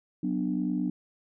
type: chord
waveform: sine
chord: B minor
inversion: second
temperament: just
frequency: 185.21 / 246.9 / 296.3 Hz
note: F#3 / B3 / D4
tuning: +2 / 0 / +15 cents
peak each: -30 dBFS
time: 0.23-0.9 s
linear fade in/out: 5 ms
effects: tanh soft clip ceiling -17 dBFS